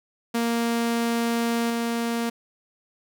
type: tone with level steps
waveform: sawtooth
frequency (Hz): 233.1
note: A#3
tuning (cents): 0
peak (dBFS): -18 / -20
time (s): 0.34-2.3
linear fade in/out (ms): 10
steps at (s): 1.7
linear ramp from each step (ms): 2
effects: none